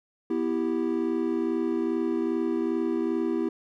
triangle chord, E minor, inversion second, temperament equal, 246.9 / 329.6 / 392 Hz, B3 / E4 / G4, 0 / 0 / 0 cents, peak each -28 / -25 / -28 dBFS, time 0.3-3.49 s, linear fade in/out 5 ms, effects none

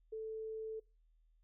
sine tone, 440 Hz, A4, in tune, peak -40 dBFS, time 0.12-0.8 s, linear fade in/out 10 ms, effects noise-tail reverb RT60 0.3 s tail -24 dB re dry + added 40 Hz sine -67 dBFS peak until 1.43 s

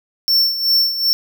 square tone with tremolo, 5420 Hz, E8, 47 cents sharp, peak -11 dBFS, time 0.28-1.13 s, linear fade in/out 0 ms, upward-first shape sine, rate 2.6 Hz, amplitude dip 70%, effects none

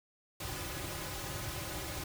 pink noise with comb filter, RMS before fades -40 dBFS, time 0.4-2.04 s, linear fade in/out 5 ms, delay 4.4 ms, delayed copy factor -0.85, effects none

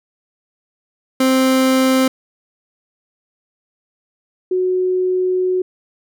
30% pulse / sine tone pair in turn, 261.6 / 368.1 Hz, C4 / F#4, 0 / -9 cents, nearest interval tritone, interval 591 cents, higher second, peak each -9 / -14 dBFS, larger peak first, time 1.2-2.08 / 4.51-5.62 s, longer second, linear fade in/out 5 ms, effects none

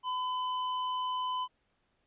sine tone with tanh clipping, 1009 Hz, B5, 37 cents sharp, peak -33 dBFS, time 0.03-1.48 s, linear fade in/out 50 ms, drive 18 dB, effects pink hiss -75 dBFS RMS until 2.06 s + resampled to 8000 Hz

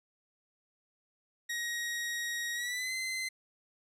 sawtooth tone with pitch glide, 1889 to 2060 Hz, A#6 to C7, +22 to -28 cents, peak -30 dBFS, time 1.49-3.29 s, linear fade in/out 10 ms, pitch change +150 cents, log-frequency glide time 2.54-2.93 s, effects low-pass 12000 Hz 12 dB/octave

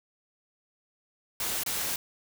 white noise with dropouts, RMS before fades -31 dBFS, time 1.4-1.96 s, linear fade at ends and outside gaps 2 ms, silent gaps 1.635-1.662 s, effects none

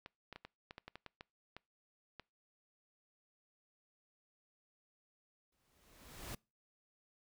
clicks, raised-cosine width 0.3 ms, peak -32 dBFS, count 12, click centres 0.061 / 0.327 / 0.36 / 0.45 / 0.709 / 0.781 / 0.88 / 0.956 / 1.063 / 1.209 / 1.566 / 2.197 s
pink noise with exponential growth, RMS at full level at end -44 dBFS, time 5.52-6.35 s, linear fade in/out 5 ms, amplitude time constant 180 ms
effects noise-tail reverb RT60 0.3 s tail -26 dB re dry

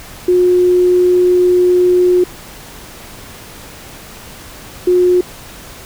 sine tone pair in turn, 359.9 / 359.9 Hz, F#4 / F#4, -48 / -48 cents, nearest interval unison, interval 0 cents, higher neither, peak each -7 dBFS, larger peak neither, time 0.28-2.24 / 4.87-5.21 s, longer first, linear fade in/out 5 ms, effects pink hiss -34 dBFS RMS until 5.85 s

